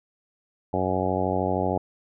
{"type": "harmonic tone", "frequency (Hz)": 93, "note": "F#2", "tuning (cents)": 9, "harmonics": [1, 2, 3, 4, 5, 6, 7, 8, 9], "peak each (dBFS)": [-31, -31, -31, -31, -31, -31, -31, -31, -31], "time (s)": [0.73, 1.78], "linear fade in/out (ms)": 5, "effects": []}